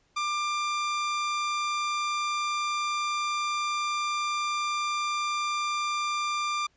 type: tone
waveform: sawtooth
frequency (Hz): 1190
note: D6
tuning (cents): +22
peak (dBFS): -23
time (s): 0.16-6.67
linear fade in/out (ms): 10
effects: pink hiss -68 dBFS RMS until 6.76 s + resampled to 16000 Hz